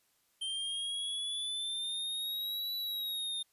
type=exponential two-way sweep; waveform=square; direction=up then down; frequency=3136 to 3951 to 3632 Hz; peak=-35 dBFS; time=0.41-3.43 s; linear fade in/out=10 ms; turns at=2.75 s; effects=white hiss -73 dBFS RMS until 3.52 s + resampled to 32000 Hz